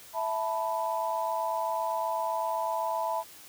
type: chord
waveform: sine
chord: E suspended fourth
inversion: none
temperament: equal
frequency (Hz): 659.3 / 880 / 987.8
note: E5 / A5 / B5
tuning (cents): 0 / 0 / 0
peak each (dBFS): -32 / -32 / -32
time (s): 0.13-3.24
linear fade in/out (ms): 50
effects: white hiss -50 dBFS RMS until 3.48 s